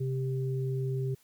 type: tone pair together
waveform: sine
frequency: 131.62 / 394.4 Hz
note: C3 / G4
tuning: +11 / +11 cents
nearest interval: octave + perfect fifth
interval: 1900 cents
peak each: -29 / -36 dBFS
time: 0-1.15 s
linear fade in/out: 10 ms
effects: white hiss -65 dBFS RMS until 1.23 s